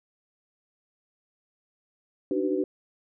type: tone cluster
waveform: sine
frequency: 293 / 306.7 / 378.3 / 499.1 Hz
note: D4 / D#4 / F#4 / B4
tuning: -4 / -25 / +38 / +18 cents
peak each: -29 / -31 / -27 / -32 dBFS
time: 2.31-2.64 s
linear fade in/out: 2 ms
effects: none